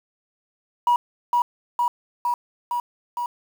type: tone with echo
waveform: sine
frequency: 964 Hz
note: B5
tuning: 42 cents flat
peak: -13 dBFS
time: 0.87-0.96 s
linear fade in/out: 2 ms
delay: 460 ms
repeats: 5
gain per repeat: -2 dB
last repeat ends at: 3.26 s
effects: tanh soft clip ceiling -12 dBFS + 7-bit